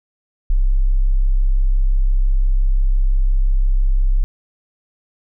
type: tone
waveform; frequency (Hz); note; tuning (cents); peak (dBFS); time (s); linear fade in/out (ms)
sine; 32.91; C1; +11; -11; 0.5-4.24; 0
effects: none